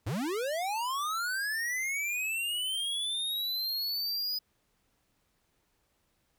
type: linear sweep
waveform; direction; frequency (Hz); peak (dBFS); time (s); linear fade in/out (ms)
square; up; 82.41 to 4992; -31; 0.06-4.39; 10
effects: pink hiss -74 dBFS RMS until 6.38 s